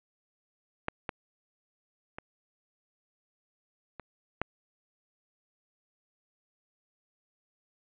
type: clicks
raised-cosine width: 0.5 ms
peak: -14 / -17 / -24 / -26 / -13 dBFS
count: 5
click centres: 0.884 / 1.092 / 2.185 / 3.997 / 4.416 s
effects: resampled to 8000 Hz + 7-bit